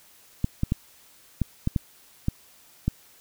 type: clicks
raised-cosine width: 5 ms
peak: -10 dBFS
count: 8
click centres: 0.444 / 0.634 / 0.721 / 1.417 / 1.674 / 1.762 / 2.284 / 2.88 s
effects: white hiss -55 dBFS RMS until 3.2 s